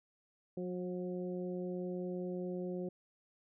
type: harmonic tone with a mistuned harmonic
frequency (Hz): 181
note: F#3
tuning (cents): -38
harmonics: 1 / 2 / 3 / 4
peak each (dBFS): -40 / -40 / -45 / -57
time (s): 0.57-2.89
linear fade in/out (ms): 5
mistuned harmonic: 3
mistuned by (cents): -16
effects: none